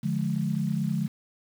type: chord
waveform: sine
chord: D diminished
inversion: none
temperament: just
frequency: 146.83 / 176.2 / 211.4 Hz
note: D3 / F3 / Ab3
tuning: 0 / +16 / +31 cents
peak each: -29 dBFS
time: 0.03-1.08 s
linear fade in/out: 10 ms
effects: 8-bit